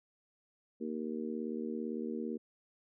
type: harmonic tone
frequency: 77.78 Hz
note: D#2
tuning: in tune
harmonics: 3 / 4 / 5 / 6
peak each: -38 / -42 / -42 / -44 dBFS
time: 0.8-2.38 s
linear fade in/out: 20 ms
effects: none